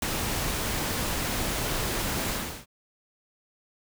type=noise with ADSR envelope; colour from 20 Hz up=pink; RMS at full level=-27 dBFS; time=0.02-2.66 s; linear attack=4 ms; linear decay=15 ms; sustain=-2 dB; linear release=350 ms; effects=none